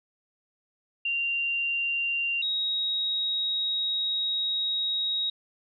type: tone pair in turn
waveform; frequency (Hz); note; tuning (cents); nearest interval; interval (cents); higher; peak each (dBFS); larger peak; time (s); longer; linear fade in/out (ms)
sine; 2774 / 3791; F7 / A#7; -12 / +28; perfect fourth; 540; second; -25; neither; 1.05-2.42 / 2.42-5.3; second; 5
effects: none